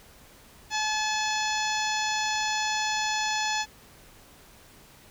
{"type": "harmonic tone", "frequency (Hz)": 859, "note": "A5", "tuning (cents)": -42, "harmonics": [1, 2, 3, 4, 5, 6, 7, 8], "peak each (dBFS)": [-29, -32, -34, -35, -36, -37, -37, -38], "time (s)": [0.7, 3.66], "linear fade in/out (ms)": 50, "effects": ["pink hiss -53 dBFS RMS until 5.1 s"]}